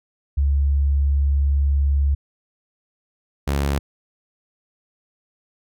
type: tone pair in turn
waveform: sine / sawtooth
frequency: 70.2 / 70.2 Hz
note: C#2 / C#2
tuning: +22 / +22 cents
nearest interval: unison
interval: 0 cents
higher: neither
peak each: -15 dBFS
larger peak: neither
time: 0.37-2.15 / 3.47-3.79 s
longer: first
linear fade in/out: 10 ms
effects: none